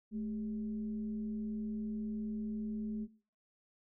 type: tone with frequency modulation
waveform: sine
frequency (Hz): 215.4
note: A3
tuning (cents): -37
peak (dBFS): -35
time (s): 0.11-3.08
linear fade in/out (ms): 50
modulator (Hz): 184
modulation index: 0.27
effects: noise-tail reverb RT60 0.4 s tail -20 dB re dry